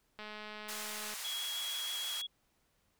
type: click train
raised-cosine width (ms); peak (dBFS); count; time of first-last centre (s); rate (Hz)
0.3; -30; 202; 0.19-1.138; 212
type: band-pass noise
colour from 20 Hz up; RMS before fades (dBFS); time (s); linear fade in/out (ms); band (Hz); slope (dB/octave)
white; -43; 0.68-2.22; 10; 860 to 11000; 12
type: tone with vibrato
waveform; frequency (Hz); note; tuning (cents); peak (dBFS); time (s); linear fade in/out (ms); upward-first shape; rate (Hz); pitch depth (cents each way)
sine; 3322; G#7; 0; -37; 1.24-2.27; 10; square; 6.3; 9
effects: pink hiss -75 dBFS RMS until 2.99 s